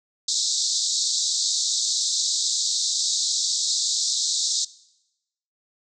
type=band-pass noise; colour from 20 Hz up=pink; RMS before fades=-24 dBFS; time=0.28-4.65 s; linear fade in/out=5 ms; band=3700 to 7900 Hz; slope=96 dB/octave; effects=noise-tail reverb RT60 0.9 s tail -20 dB re dry